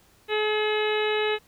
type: harmonic tone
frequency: 426.4 Hz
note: G#4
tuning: 46 cents sharp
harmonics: 1 / 2 / 3 / 4 / 5 / 6 / 7 / 8 / 9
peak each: -24 / -32 / -36 / -33 / -34 / -33 / -35 / -44 / -35 dBFS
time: 0.28-1.39 s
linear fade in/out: 50 ms
effects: pink hiss -59 dBFS RMS until 1.47 s